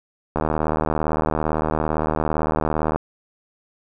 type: click train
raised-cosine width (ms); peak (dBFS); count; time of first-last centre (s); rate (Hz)
1; -7; 203; 0.36-2.96; 77.7
effects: none